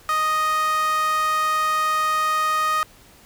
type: tone with high-pass filter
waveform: sawtooth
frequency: 622.3 Hz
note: D#5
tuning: in tune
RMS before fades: -21 dBFS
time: 0.09-2.83 s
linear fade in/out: 0 ms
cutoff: 1300 Hz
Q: 4.9
effects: pink hiss -50 dBFS RMS until 3.25 s